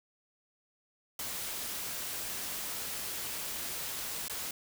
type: noise with dropouts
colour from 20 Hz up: white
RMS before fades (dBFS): -38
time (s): 1.19-4.51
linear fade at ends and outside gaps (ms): 2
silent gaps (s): 4.282-4.297
effects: none

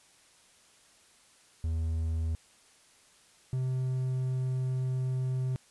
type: tone pair in turn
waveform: triangle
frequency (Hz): 80.9 / 129.13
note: E2 / C3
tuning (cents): -32 / -22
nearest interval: minor sixth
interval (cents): 810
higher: second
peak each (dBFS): -26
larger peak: neither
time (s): 1.64-2.35 / 3.53-5.56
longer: second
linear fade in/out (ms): 0
effects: white hiss -61 dBFS RMS until 5.7 s + resampled to 24000 Hz

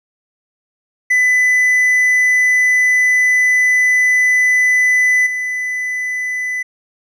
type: tone with level steps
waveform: triangle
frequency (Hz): 2000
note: B6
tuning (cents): +21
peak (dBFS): -8 / -16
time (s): 1.1-6.63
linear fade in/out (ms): 10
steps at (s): 5.26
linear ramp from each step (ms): 10
effects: resampled to 32000 Hz

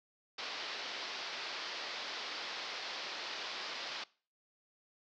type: low-pass noise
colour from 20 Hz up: white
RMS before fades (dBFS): -42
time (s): 0.38-4.04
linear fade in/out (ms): 5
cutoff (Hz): 5100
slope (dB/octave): 48
effects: noise-tail reverb RT60 0.4 s tail -22 dB re dry + high-pass 400 Hz 12 dB/octave

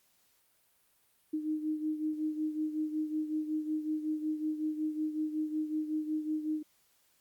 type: beating tone pair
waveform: sine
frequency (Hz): 307.8 / 313.2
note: D#4 / D#4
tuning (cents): -19 / +11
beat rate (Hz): 5.4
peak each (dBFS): -32 / -38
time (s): 1.33-6.63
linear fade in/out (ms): 10
effects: white hiss -70 dBFS RMS until 7.2 s + Opus 48 kbps

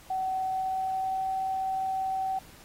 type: tone with pitch glide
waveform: sine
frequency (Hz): 756 to 763.9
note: F#5 to G5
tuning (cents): +37 to -45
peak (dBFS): -27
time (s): 0.1-2.39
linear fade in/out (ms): 5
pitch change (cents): +18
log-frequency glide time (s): 0.42-1.34
effects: pink hiss -53 dBFS RMS until 2.64 s + AAC 48 kbps

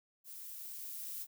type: noise with level ramp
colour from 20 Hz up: violet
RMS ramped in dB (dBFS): -49 to -42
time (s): 0.24-1.27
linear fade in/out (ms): 50
effects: none

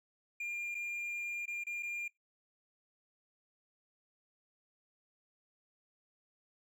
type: tone with dropouts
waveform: triangle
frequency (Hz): 2403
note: D7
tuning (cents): +39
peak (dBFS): -35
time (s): 0.4-2.08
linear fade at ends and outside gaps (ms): 5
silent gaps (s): 0.746-0.75 / 1.457-1.478 / 1.638-1.667 / 1.826-1.83
effects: noise-tail reverb RT60 0.2 s tail -24 dB re dry

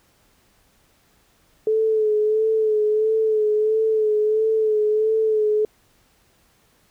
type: tone with vibrato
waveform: sine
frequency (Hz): 432.6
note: A4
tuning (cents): -29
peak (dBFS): -16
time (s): 1.67-5.65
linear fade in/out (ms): 2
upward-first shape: sine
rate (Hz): 1.5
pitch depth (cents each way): 35
effects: pink hiss -60 dBFS RMS until 6.9 s

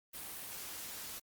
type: noise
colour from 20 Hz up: white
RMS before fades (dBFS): -45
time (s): 0.13-1.2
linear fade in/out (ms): 20
effects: Opus 32 kbps

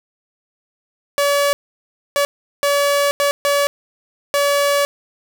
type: tone bursts at uneven times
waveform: sawtooth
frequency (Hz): 570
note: C#5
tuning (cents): +48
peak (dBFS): -10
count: 6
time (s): 1.18-1.53 / 2.16-2.25 / 2.63-3.11 / 3.2-3.31 / 3.45-3.67 / 4.34-4.85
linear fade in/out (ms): 0
effects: none

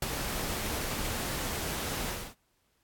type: noise with ADSR envelope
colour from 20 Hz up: pink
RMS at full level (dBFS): -29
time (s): 0.02-2.35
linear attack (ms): 4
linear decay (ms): 21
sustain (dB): -5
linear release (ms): 270
effects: pink hiss -73 dBFS RMS until 2.83 s + AAC 64 kbps

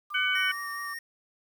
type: tone with pitch glide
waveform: sine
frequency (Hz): 1194 to 1157.3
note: D6 to D6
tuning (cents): +28 to -26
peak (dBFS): -36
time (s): 0.1-0.94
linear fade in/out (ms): 10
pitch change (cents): -54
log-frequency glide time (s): 0.24-0.55
type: harmonic tone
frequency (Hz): 751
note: F#5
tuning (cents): +26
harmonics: 2 / 3 / 4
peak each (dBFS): -27 / -29 / -30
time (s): 0.14-0.52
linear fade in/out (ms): 10
type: tone with vibrato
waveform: square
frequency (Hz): 1848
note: A#6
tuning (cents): -16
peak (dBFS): -36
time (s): 0.35-0.99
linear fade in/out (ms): 5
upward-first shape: sine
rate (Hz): 4.9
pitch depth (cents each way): 16
effects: 9-bit

